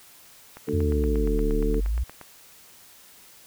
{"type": "click train", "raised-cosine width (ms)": 0.5, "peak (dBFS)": -25, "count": 15, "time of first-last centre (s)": [0.57, 2.213], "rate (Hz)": 8.52}
{"type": "harmonic tone", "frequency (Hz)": 73.8, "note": "D2", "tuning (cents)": 9, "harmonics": [2, 3, 4, 5, 6], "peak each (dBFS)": [-35, -31, -30, -36, -27], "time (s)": [0.67, 1.81], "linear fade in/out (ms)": 20}
{"type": "exponential two-way sweep", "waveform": "sine", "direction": "down then up", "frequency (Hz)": [92, 34.37, 63.4], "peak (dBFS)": -22, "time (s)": [0.73, 2.04], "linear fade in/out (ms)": 10, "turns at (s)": 1.54}
{"effects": ["white hiss -51 dBFS RMS until 3.46 s"]}